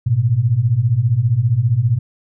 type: beating tone pair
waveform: sine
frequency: 107.7 / 122.7 Hz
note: A2 / B2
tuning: -37 / -11 cents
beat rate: 15 Hz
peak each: -17 / -14 dBFS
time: 0.06-1.99 s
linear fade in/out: 10 ms
effects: none

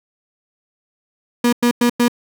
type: tone bursts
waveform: 35% pulse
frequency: 240.4 Hz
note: B3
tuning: 46 cents flat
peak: -10 dBFS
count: 4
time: 1.44-2.082 s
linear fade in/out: 5 ms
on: 87 ms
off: 98 ms
effects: none

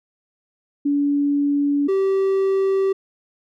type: tone pair in turn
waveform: sine / triangle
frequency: 286.1 / 387.1 Hz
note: D4 / G4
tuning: -45 / -22 cents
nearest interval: perfect fourth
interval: 523 cents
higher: second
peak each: -16 / -14 dBFS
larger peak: second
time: 0.85-1.88 / 1.88-2.93 s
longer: second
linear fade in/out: 10 ms
effects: none

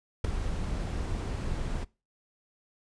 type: noise with ADSR envelope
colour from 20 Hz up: brown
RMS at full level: -22 dBFS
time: 0.24-1.85 s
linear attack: 8 ms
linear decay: 5 ms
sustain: -10 dB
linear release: 21 ms
effects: noise-tail reverb RT60 0.3 s tail -23 dB re dry + resampled to 22050 Hz

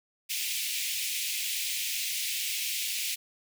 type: high-pass noise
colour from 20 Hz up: pink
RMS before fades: -32 dBFS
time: 0.29-3.16 s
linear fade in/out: 20 ms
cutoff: 2200 Hz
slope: 48 dB/octave
effects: none

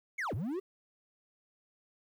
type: linear two-way sweep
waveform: triangle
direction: down then up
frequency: 2300 to 82.41 to 402.6 Hz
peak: -31 dBFS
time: 0.18-0.6 s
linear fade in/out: 10 ms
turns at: 0.34 s
effects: 11-bit

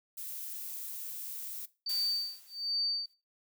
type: noise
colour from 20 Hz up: violet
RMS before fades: -41 dBFS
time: 0.17-1.66 s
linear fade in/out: 10 ms
type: tone with tremolo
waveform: sine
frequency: 4600 Hz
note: D8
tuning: 37 cents flat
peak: -28 dBFS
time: 1.86-3.06 s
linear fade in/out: 5 ms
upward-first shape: sine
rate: 1.3 Hz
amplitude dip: 100%
type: noise with exponential decay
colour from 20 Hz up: blue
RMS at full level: -39 dBFS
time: 1.89-3.14 s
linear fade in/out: 5 ms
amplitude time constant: 270 ms
effects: noise-tail reverb RT60 0.3 s tail -19 dB re dry

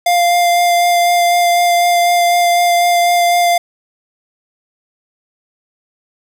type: tone with vibrato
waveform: square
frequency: 698.5 Hz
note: F5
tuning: in tune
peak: -10 dBFS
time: 0.06-3.58 s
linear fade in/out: 5 ms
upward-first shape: sine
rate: 4 Hz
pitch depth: 11 cents each way
effects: 8-bit

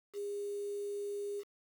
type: tone with quantisation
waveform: sine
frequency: 406.7 Hz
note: G#4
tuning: 36 cents flat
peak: -36 dBFS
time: 0.13-1.44 s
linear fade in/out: 50 ms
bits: 9
effects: none

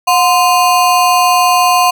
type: ring-modulated tone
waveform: square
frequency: 880 Hz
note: A5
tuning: in tune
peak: -5 dBFS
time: 0.07-1.91 s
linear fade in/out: 10 ms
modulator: 157 Hz
effects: none

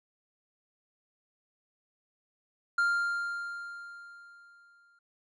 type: tone with exponential decay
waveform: triangle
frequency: 1396.9 Hz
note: F6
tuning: in tune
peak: -21 dBFS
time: 2.78-4.99 s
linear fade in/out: 5 ms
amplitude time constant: 480 ms
effects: resampled to 24000 Hz

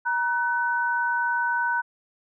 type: tone pair together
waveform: sine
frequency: 948.1 / 1505 Hz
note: A#5 / F#6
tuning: +29 / +29 cents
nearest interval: minor sixth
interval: 800 cents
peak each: -25 / -24 dBFS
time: 0.05-1.82 s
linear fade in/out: 20 ms
effects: none

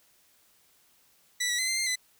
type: tone with pitch steps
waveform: 15% pulse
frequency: 1969 / 1938 / 2045 / 2082 / 2104 / 2013 Hz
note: B6 / B6 / C7 / C7 / C7 / B6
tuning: -6 / -33 / -40 / -9 / +9 / +33 cents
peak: -20 dBFS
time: 1.4-1.958 s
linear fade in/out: 10 ms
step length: 93 ms
effects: white hiss -64 dBFS RMS until 2.19 s

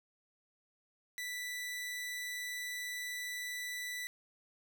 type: tone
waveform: sawtooth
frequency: 1975.5 Hz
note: B6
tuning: in tune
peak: -35 dBFS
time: 1.18-4.07 s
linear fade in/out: 0 ms
effects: none

